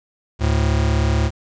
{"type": "tone pair together", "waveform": "square", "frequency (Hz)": [72.9, 109.23], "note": ["D2", "A2"], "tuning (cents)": [-12, -12], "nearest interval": "perfect fifth", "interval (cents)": 700, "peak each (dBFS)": [-18, -20], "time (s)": [0.39, 1.31], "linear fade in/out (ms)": 50, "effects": ["resampled to 16000 Hz", "8-bit"]}